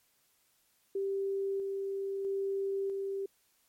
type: tone with tremolo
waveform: sine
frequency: 392 Hz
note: G4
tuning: in tune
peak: -30 dBFS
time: 0.95-3.26 s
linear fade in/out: 5 ms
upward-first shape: square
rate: 0.77 Hz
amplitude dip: 25%
effects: white hiss -71 dBFS RMS until 3.68 s + MP3 64 kbps